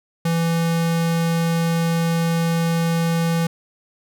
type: tone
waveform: square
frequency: 166.6 Hz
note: E3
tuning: 19 cents sharp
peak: -18 dBFS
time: 0.25-3.47 s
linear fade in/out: 5 ms
effects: none